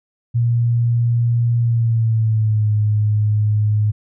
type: tone with pitch glide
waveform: sine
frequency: 118.2 to 105.91 Hz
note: A#2 to G#2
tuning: +24 to +34 cents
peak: -13 dBFS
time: 0.34-3.92 s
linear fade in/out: 20 ms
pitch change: -190 cents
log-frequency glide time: 1.59-2.71 s
effects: none